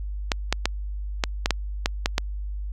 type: clicks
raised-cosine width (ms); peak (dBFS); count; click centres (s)
0.2; -3; 9; 0.318 / 0.526 / 0.656 / 1.238 / 1.459 / 1.507 / 1.859 / 2.059 / 2.181
effects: added 50 Hz sine -28 dBFS peak until 2.72 s